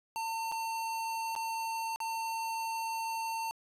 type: tone with dropouts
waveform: square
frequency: 903 Hz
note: A5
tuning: 45 cents sharp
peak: -34 dBFS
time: 0.16-3.51 s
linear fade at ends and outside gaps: 0 ms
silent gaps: 0.516-0.522 / 1.352-1.362 / 1.96-2.003 s
effects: resampled to 32000 Hz + 11-bit